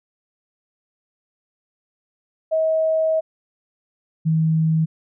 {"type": "tone pair in turn", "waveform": "sine", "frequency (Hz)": [638, 159.83], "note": ["D#5", "D#3"], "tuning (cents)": [43, 47], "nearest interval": "2 octaves", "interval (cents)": 2396, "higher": "first", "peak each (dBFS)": [-16, -15], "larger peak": "second", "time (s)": [[2.51, 3.21], [4.25, 4.86]], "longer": "first", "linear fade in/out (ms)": 20, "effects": []}